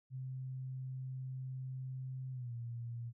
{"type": "tone with pitch glide", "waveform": "sine", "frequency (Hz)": [130.2, 118.02], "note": ["C3", "A#2"], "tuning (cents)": [-8, 22], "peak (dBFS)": -40, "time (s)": [0.1, 3.13], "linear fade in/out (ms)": 50, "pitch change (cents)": -170, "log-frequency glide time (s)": [2.32, 2.53], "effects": []}